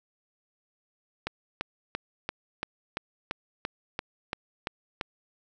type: click train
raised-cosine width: 0.3 ms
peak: -14 dBFS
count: 12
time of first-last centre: 1.27-5.011 s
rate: 2.94 Hz
effects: none